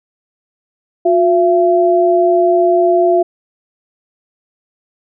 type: tone pair together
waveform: sine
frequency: 358.8 / 676 Hz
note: F4 / E5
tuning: +47 / +43 cents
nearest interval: major seventh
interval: 1096 cents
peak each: -11 dBFS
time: 1.05-3.23 s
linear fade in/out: 10 ms
effects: none